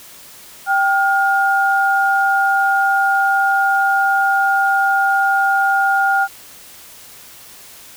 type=tone pair together; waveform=sine; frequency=784 / 1421.3 Hz; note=G5 / F6; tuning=0 / +30 cents; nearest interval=minor seventh; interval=1030 cents; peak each=-15 dBFS; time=0.66-6.28 s; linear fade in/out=50 ms; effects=white hiss -40 dBFS RMS until 7.96 s